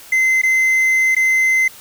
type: tone with dropouts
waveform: triangle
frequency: 2062 Hz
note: C7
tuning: 26 cents flat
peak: -10 dBFS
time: 0.12-1.68 s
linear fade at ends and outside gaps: 5 ms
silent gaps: 0.417-0.433 / 1.15-1.164 s
effects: white hiss -40 dBFS RMS until 1.8 s